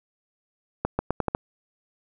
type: accelerating click train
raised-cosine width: 1 ms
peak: -9 dBFS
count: 6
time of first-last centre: 0.85-1.349 s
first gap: 140 ms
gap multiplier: 0.83
effects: none